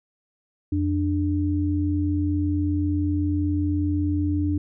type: tone pair together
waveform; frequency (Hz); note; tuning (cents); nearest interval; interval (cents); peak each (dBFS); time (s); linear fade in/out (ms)
sine; 87.8 / 295.8; F2 / D4; +10 / +13; octave + major sixth; 2103; -23; 0.72-4.58; 5
effects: none